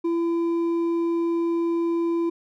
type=tone with hard clipping; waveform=sine; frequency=336.8 Hz; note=E4; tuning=37 cents sharp; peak=-22 dBFS; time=0.04-2.3 s; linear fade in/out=10 ms; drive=4 dB; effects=none